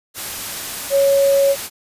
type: tone in noise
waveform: sine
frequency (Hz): 554.4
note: C#5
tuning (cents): 0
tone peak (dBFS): -11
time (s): 0.9-1.56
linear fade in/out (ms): 50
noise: white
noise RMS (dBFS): -27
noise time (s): 0.14-1.7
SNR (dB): +13
effects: resampled to 32000 Hz